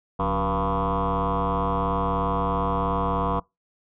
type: tone with frequency modulation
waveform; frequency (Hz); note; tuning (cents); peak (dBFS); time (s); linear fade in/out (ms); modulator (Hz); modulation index
sine; 586; D5; -4; -20; 0.19-3.4; 10; 103; 5.6
effects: noise-tail reverb RT60 0.2 s tail -24 dB re dry + tanh soft clip ceiling -18 dBFS